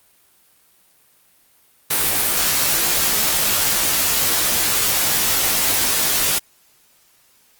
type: noise with comb filter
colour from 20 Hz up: white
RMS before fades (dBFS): -18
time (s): 1.9-6.39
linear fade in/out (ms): 10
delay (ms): 16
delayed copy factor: -0.9
effects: white hiss -56 dBFS RMS until 7.59 s + Opus 32 kbps